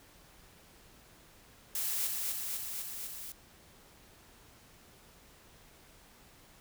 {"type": "noise with echo", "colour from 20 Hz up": "blue", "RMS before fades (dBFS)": -34, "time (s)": [1.75, 2.07], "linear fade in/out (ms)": 2, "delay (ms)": 250, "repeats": 5, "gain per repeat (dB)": -2, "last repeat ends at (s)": 3.32, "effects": ["pink hiss -59 dBFS RMS until 6.6 s"]}